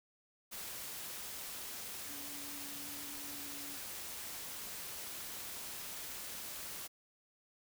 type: tone in noise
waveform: sine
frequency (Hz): 285.7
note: D4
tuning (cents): -48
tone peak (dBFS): -53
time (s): 2.08-3.77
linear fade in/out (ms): 20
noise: white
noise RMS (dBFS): -45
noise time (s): 0.51-6.88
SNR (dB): -11
effects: none